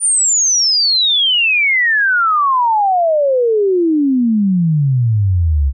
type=exponential sweep; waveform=sine; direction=down; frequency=9460 to 65.41 Hz; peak=-10 dBFS; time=0-5.73 s; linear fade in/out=50 ms; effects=none